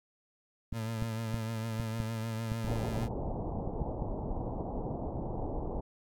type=tone with vibrato; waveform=30% pulse; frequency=112.4 Hz; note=A2; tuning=37 cents sharp; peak=-31 dBFS; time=0.72-3.09 s; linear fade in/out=50 ms; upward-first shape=triangle; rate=6.6 Hz; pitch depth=51 cents each way
type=clicks; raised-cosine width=5 ms; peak=-23 dBFS; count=12; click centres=0.727 / 1.023 / 1.343 / 1.799 / 2.002 / 2.519 / 2.647 / 2.974 / 3.572 / 3.675 / 3.818 / 4.021 s
type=low-pass noise; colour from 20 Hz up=pink; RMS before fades=-36 dBFS; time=2.66-5.81 s; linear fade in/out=10 ms; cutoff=900 Hz; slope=48 dB/octave
effects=none